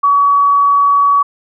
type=tone; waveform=sine; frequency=1133 Hz; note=C#6; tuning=37 cents sharp; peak=-7 dBFS; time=0.03-1.23 s; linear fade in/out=10 ms; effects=none